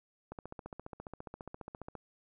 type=click train; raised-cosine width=1 ms; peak=-29 dBFS; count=25; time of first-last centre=0.32-1.953 s; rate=14.7 Hz; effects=none